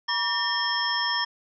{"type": "tone cluster", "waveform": "sine", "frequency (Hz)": [964, 1149, 1812, 3248, 5320], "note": ["B5", "D6", "A#6", "G#7", "E8"], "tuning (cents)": [-42, -38, -50, -39, 15], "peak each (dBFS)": [-30, -34, -28, -31, -28], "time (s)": [0.08, 1.25], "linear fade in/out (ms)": 10, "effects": []}